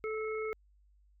harmonic tone, 435.5 Hz, A4, 18 cents flat, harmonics 1 / 3 / 5, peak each -34 / -43 / -43 dBFS, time 0.04-0.53 s, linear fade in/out 0 ms, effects added 50 Hz sine -62 dBFS peak until 1.2 s

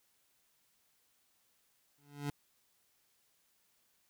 25% pulse tone with exponential growth, 144.1 Hz, D3, 33 cents flat, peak -29 dBFS, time 1.98-2.3 s, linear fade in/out 2 ms, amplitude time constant 68 ms, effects white hiss -74 dBFS RMS until 4.09 s

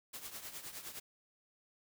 white noise with tremolo, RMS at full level -44 dBFS, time 0.13-1 s, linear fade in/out 10 ms, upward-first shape triangle, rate 9.7 Hz, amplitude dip 75%, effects none

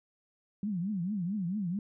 sine tone with vibrato, 190.4 Hz, F#3, 50 cents sharp, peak -30 dBFS, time 0.63-1.79 s, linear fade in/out 2 ms, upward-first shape triangle, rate 4.5 Hz, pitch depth 260 cents each way, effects none

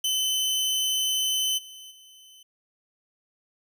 sawtooth tone with level steps, 3044 Hz, F#7, 48 cents sharp, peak -20 / -39 / -46 dBFS, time 0.04-2.43 s, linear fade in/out 5 ms, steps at 1.57 / 1.9 s, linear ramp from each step 20 ms, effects none

